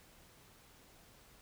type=silence; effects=pink hiss -62 dBFS RMS until 1.41 s